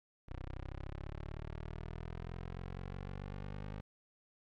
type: linear sweep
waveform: 15% pulse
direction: up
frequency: 30.87 to 51.6 Hz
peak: -36 dBFS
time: 0.28-3.81 s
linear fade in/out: 10 ms
effects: low-pass 3000 Hz 12 dB/octave + 13-bit